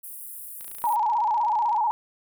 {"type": "high-pass noise", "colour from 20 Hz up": "pink", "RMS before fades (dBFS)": -39, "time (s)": [0.03, 0.96], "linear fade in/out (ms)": 10, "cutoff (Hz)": 9600, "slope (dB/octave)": 48}
{"type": "click train", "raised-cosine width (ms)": 0.2, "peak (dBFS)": -29, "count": 34, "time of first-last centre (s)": [0.61, 1.764], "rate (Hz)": 28.6}
{"type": "tone with vibrato", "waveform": "sine", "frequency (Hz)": 898, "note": "A5", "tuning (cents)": 35, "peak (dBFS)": -20, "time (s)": [0.84, 1.91], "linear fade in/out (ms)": 0, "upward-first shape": "square", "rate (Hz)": 16, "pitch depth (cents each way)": 93}
{"effects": []}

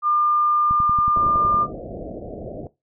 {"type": "tone", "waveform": "sine", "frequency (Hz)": 1200, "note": "D6", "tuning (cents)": 37, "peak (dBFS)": -16, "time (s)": [0.02, 1.67], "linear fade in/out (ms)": 50}
{"type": "click train", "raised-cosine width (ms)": 5, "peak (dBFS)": -18, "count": 10, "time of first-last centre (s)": [0.71, 1.543], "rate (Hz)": 10.8}
{"type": "low-pass noise", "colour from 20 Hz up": "white", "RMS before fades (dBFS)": -33, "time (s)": [1.16, 2.67], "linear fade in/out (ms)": 2, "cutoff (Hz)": 690, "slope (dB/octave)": 96}
{"effects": ["noise-tail reverb RT60 0.2 s tail -17 dB re dry"]}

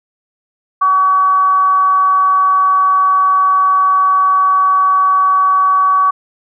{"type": "tone with frequency modulation", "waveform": "sine", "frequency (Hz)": 1135, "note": "C#6", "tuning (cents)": 41, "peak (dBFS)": -8, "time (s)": [0.81, 6.11], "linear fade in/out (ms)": 10, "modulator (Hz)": 377, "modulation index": 0.21, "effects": []}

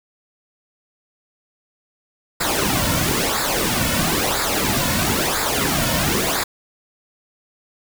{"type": "noise with flanger", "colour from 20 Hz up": "pink", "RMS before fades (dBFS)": -20, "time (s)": [2.4, 6.44], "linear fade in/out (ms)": 10, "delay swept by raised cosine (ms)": [0.33, 2.53], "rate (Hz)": 1, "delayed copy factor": -0.7, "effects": []}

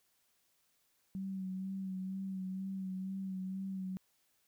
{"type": "tone with vibrato", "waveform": "sine", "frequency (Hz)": 190, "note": "F#3", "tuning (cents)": 46, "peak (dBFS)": -37, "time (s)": [1.15, 3.97], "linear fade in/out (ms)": 0, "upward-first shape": "sine", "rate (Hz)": 2.1, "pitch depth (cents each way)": 29, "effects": ["white hiss -75 dBFS RMS until 4.47 s"]}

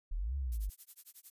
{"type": "linear two-way sweep", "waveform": "sine", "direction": "up then down", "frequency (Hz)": [31.6, 71, 45.93], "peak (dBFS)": -33, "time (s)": [0.11, 0.7], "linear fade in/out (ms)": 10, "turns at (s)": 0.36}
{"type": "noise with tremolo", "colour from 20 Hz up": "violet", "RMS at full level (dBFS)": -48, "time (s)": [0.52, 1.3], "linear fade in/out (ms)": 0, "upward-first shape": "sine", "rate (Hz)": 11, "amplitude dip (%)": 100}
{"effects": ["resampled to 32000 Hz"]}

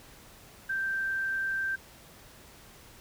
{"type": "tone", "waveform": "sine", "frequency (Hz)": 1568, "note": "G6", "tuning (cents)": 0, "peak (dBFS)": -28, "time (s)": [0.69, 1.76], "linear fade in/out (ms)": 10, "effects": ["pink hiss -53 dBFS RMS until 3 s"]}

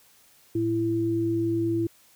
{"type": "tone pair together", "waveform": "sine", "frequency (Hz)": [111.48, 333.8], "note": ["A2", "E4"], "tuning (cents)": [23, 22], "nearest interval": "octave + perfect fifth", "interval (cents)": 1899, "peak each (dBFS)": [-30, -23], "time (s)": [0.55, 1.87], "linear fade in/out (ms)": 5, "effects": ["white hiss -58 dBFS RMS until 2.15 s"]}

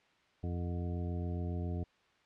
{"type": "harmonic tone with a mistuned harmonic", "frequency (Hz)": 87.31, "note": "F2", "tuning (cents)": 0, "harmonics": [1, 2, 3, 4, 5, 7, 8], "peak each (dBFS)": [-35, -41, -45, -47, -49, -52, -53], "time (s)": [0.43, 1.84], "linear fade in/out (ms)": 10, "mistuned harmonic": 8, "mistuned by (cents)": 66, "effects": ["white hiss -68 dBFS RMS until 2.25 s", "low-pass 3000 Hz 12 dB/octave"]}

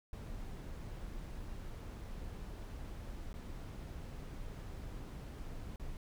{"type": "noise with dropouts", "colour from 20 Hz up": "brown", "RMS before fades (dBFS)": -45, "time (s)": [0.13, 5.97], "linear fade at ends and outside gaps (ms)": 1, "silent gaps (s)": [[3.33, 3.34], [5.76, 5.797]], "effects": []}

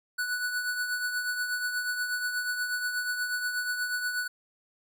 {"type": "tone with tremolo", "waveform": "square", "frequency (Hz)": 1480, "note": "F#6", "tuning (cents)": 0, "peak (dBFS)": -27, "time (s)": [0.18, 4.28], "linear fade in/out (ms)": 10, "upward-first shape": "triangle", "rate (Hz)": 8.3, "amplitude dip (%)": 55, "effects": []}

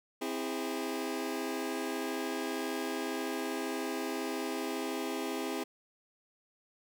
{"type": "chord", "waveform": "sawtooth", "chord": "C augmented", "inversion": "none", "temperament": "just", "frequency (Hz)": [261.6, 327, 408.8], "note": ["C4", "E4", "G#4"], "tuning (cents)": [0, -14, -27], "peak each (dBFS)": -34, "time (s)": [0.21, 5.64], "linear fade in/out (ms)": 10, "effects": []}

